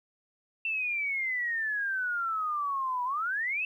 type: exponential two-way sweep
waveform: sine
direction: down then up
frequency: 2697 to 971 to 2697 Hz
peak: -28 dBFS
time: 0.65-3.65 s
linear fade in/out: 2 ms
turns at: 3.04 s
effects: 11-bit